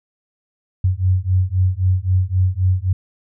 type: beating tone pair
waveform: sine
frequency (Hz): 90.9 / 94.7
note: F#2 / F#2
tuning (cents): -30 / +41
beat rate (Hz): 3.8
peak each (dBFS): -17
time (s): 0.84-2.93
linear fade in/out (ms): 5
effects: none